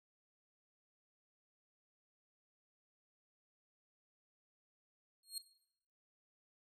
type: tone with exponential growth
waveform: 25% pulse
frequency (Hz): 4261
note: C8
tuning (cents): +31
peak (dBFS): -32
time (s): 5.23-5.38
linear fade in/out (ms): 2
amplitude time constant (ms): 32
effects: noise-tail reverb RT60 0.7 s tail -17 dB re dry